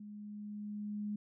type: tone with level ramp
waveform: sine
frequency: 208.2 Hz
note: G#3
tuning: 5 cents sharp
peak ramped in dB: -46 to -35 dBFS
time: 0-1.16 s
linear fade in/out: 5 ms
effects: none